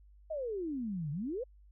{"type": "exponential two-way sweep", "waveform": "sine", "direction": "down then up", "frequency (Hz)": [655, 138.59, 546], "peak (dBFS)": -34, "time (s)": [0.3, 1.44], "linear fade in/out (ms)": 10, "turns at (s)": 1.11, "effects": ["added 50 Hz sine -56 dBFS peak until 1.71 s"]}